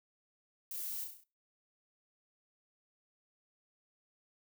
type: noise with echo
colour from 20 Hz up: violet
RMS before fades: -42 dBFS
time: 0.71-1.04 s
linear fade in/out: 2 ms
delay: 33 ms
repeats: 6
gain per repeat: -4 dB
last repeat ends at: 1.238 s
effects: noise-tail reverb RT60 0.3 s tail -20 dB re dry